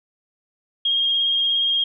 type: tone with vibrato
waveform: sine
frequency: 3239 Hz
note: G#7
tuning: 44 cents flat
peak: -17 dBFS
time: 0.85-1.84 s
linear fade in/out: 5 ms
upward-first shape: triangle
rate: 17 Hz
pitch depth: 21 cents each way
effects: none